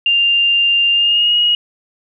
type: tone with pitch glide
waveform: sine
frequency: 2794 to 2888 Hz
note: F7 to F#7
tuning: 0 to -43 cents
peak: -10 dBFS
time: 0.06-1.55 s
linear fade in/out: 2 ms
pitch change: +57 cents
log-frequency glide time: 0.92-1.36 s
effects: none